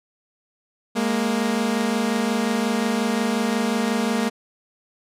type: tone pair together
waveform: sawtooth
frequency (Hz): 207.7 / 233.3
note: G#3 / A#3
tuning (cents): 0 / +2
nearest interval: major second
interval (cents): 202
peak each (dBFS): -20 / -18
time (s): 0.95-4.3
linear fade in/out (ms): 20
effects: low-pass 11000 Hz 12 dB/octave